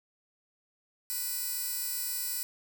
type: tone with high-pass filter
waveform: 15% pulse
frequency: 493.9 Hz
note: B4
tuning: in tune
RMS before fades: -34 dBFS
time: 1.1-2.43 s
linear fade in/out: 0 ms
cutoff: 9500 Hz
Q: 0.54
effects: none